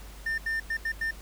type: tone bursts at uneven times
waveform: triangle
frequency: 1800 Hz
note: A6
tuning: 39 cents sharp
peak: -25 dBFS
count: 5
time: 0.26-0.38 / 0.46-0.6 / 0.7-0.77 / 0.85-0.92 / 1.01-1.11 s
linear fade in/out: 5 ms
effects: added 50 Hz sine -43 dBFS peak until 1.21 s + pink hiss -50 dBFS RMS until 1.21 s